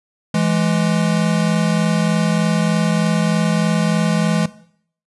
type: tone pair together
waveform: square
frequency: 166.52 / 209.8 Hz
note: E3 / G#3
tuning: +18 / +18 cents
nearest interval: major third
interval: 400 cents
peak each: -18 / -18 dBFS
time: 0.34-4.46 s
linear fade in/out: 5 ms
effects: noise-tail reverb RT60 0.6 s tail -17 dB re dry + resampled to 24000 Hz